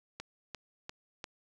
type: click train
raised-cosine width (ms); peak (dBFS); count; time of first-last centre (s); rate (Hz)
0.2; -23; 4; 0.2-1.242; 2.88
effects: none